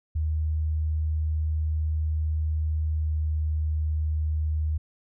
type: tone with pitch glide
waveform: sine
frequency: 77.78 to 77.29 Hz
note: D#2 to D#2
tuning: 0 to -11 cents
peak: -23 dBFS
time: 0.15-4.78 s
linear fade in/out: 10 ms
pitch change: -11 cents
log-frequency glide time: 2.97-3.12 s
effects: none